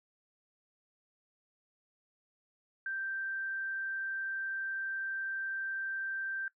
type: tone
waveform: sine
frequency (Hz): 1568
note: G6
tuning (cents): 0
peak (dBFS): -34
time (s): 2.86-6.48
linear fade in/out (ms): 2
effects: noise-tail reverb RT60 0.1 s tail -18 dB re dry